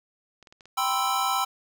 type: clicks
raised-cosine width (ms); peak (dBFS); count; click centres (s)
0.2; -32; 9; 0.427 / 0.472 / 0.525 / 0.608 / 0.656 / 0.78 / 0.916 / 0.982 / 1.075
type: chord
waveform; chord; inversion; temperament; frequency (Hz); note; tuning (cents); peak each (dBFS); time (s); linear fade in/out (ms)
square; C major seventh; second; equal; 784 / 987.8 / 1046.5 / 1318.5; G5 / B5 / C6 / E6; 0 / 0 / 0 / 0; -29 / -31 / -31 / -28; 0.77-1.45; 10
effects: none